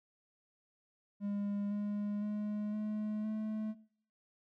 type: tone with pitch steps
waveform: triangle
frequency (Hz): 203 / 206.2 / 209.4 / 212.7 / 216.1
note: G#3 / G#3 / G#3 / G#3 / A3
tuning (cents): -39 / -12 / +15 / +42 / -31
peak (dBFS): -32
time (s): 1.2-3.75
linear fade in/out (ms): 50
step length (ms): 510
effects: noise-tail reverb RT60 0.6 s tail -21 dB re dry